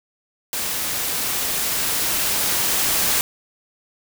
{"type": "noise with level ramp", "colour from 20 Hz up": "white", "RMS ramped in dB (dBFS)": [-25, -19], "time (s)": [0.53, 3.21], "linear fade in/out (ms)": 0, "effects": []}